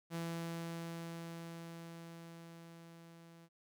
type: tone with level ramp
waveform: sawtooth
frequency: 167.2 Hz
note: E3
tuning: 25 cents sharp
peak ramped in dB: -34 to -53 dBFS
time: 0.1-3.49 s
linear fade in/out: 50 ms
effects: none